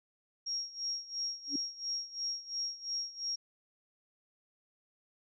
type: tone with tremolo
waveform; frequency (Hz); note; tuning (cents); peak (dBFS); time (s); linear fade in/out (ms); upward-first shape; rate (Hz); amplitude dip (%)
sine; 5588; F8; 0; -32; 0.46-3.36; 10; sine; 2.9; 85
type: tone with exponential growth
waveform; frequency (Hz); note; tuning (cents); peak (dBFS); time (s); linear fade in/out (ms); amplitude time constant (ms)
sine; 283.7; C#4; +40; -30; 1.47-1.56; 5; 19
effects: none